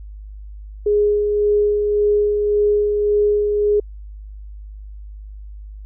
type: tone with tremolo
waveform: sine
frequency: 415.3 Hz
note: G#4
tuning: in tune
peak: -12 dBFS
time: 0.86-3.8 s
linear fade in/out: 5 ms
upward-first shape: sine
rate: 1.8 Hz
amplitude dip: 35%
effects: added 51 Hz sine -32 dBFS peak until 5.85 s